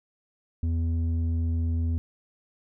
square tone with low-pass filter, 82.2 Hz, E2, 4 cents flat, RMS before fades -26 dBFS, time 0.63-1.98 s, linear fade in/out 0 ms, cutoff 180 Hz, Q 2.8, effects none

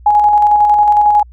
sine tone with tremolo, 834 Hz, G#5, 7 cents sharp, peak -5 dBFS, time 0.06-1.23 s, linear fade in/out 5 ms, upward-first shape square, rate 11 Hz, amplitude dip 30%, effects added 60 Hz sine -35 dBFS peak until 1.32 s

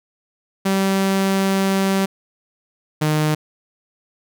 sawtooth tone pair in turn, 193.6 / 153.27 Hz, G3 / D#3, -21 / -26 cents, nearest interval major third, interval 405 cents, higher first, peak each -12 dBFS, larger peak neither, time 0.65-2.06 / 3.01-3.35 s, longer first, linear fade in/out 10 ms, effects none

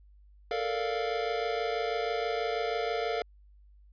square chord, Bb major seventh, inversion third, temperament equal, 440 / 466.2 / 587.3 / 698.5 Hz, A4 / Bb4 / D5 / F5, 0 / 0 / 0 / 0 cents, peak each -35 / -35 / -39 / -34 dBFS, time 0.51-3.22 s, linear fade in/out 2 ms, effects added 50 Hz sine -54 dBFS peak until 3.92 s + resampled to 11025 Hz

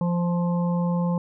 harmonic tone with a mistuned harmonic, 173.9 Hz, F3, 7 cents flat, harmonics 1 / 3 / 5 / 6, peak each -21 / -31 / -35 / -37 dBFS, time 0.01-1.18 s, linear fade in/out 2 ms, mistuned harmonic 6, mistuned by +17 cents, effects none

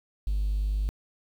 triangle tone, 50.5 Hz, G#1, 48 cents flat, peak -21 dBFS, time 0.27-0.89 s, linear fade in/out 0 ms, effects tanh soft clip ceiling -20 dBFS + 9-bit

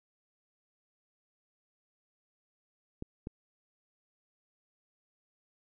clicks, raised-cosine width 3 ms, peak -25 dBFS, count 2, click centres 3.024 / 3.271 s, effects none

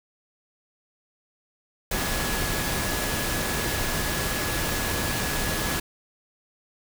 sine tone in noise, 1688 Hz, G#6, 28 cents sharp, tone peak -35 dBFS, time 1.91-5.8 s, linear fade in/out 5 ms, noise pink, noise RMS -27 dBFS, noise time 1.91-5.8 s, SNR -11 dB, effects none

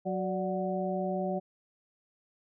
harmonic tone with a mistuned harmonic, 185 Hz, F#3, in tune, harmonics 1 / 2 / 3 / 4, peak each -33 / -36 / -34 / -36 dBFS, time 0.05-1.4 s, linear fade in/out 20 ms, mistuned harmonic 3, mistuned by +80 cents, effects none

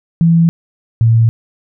sine tone pair in turn, 166.7 / 114.15 Hz, E3 / A#2, +20 / -36 cents, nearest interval perfect fifth, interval 656 cents, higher first, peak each -6 dBFS, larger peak neither, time 0.21-0.49 / 1.01-1.29 s, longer neither, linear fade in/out 0 ms, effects none

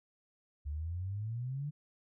sine exponential sweep, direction up, 70.4 to 150.8 Hz, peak -35 dBFS, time 0.65-1.71 s, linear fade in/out 20 ms, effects none

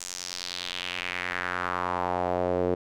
sawtooth tone with band-pass filter sweep, 89.7 Hz, F2, 47 cents sharp, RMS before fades -30 dBFS, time 0-2.75 s, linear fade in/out 10 ms, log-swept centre 7200 to 430 Hz, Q 2.6, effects none

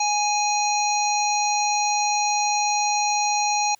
harmonic tone with a mistuned harmonic, 830.6 Hz, G#5, in tune, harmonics 1 / 3 / 5 / 7 / 8, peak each -21 / -28 / -29 / -29 / -30 dBFS, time 0-3.75 s, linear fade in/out 5 ms, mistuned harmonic 7, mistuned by -23 cents, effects white hiss -60 dBFS RMS until 3.79 s

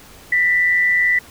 sine tone pair together, 1801.8 / 1975.5 Hz, A6 / B6, +41 / 0 cents, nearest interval major second, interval 159 cents, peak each -25 / -13 dBFS, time 0.32-1.19 s, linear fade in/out 5 ms, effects pink hiss -43 dBFS RMS until 1.3 s

